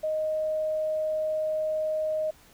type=tone; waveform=sine; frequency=622.3 Hz; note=D#5; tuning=in tune; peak=-25 dBFS; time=0.03-2.31 s; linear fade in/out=10 ms; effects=pink hiss -56 dBFS RMS until 2.53 s